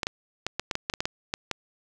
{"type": "clicks", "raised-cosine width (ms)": 0.2, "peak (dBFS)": -10, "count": 12, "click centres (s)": [0.032, 0.069, 0.466, 0.596, 0.712, 0.754, 0.899, 0.938, 1.005, 1.055, 1.339, 1.513], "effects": []}